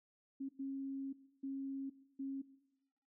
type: tone bursts at uneven times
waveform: sine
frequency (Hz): 271.6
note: C#4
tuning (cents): -35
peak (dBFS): -39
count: 4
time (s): 0.4-0.49 / 0.59-1.13 / 1.43-1.9 / 2.19-2.42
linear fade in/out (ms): 10
effects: noise-tail reverb RT60 0.9 s tail -17 dB re dry